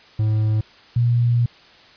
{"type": "tone pair in turn", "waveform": ["triangle", "sine"], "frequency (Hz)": [108.2, 119.65], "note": ["A2", "A#2"], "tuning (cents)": [-29, 46], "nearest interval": "major second", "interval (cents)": 175, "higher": "second", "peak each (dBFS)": -14, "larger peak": "neither", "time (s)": [[0.19, 0.61], [0.96, 1.46]], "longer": "second", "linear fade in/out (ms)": 5, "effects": ["white hiss -48 dBFS RMS until 1.96 s", "resampled to 11025 Hz"]}